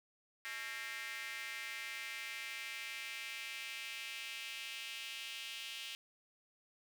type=tone with high-pass filter sweep; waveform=square; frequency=123.3 Hz; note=B2; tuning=2 cents flat; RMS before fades=-45 dBFS; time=0.45-5.95 s; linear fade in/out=0 ms; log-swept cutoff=1900 to 2900 Hz; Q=3.3; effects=none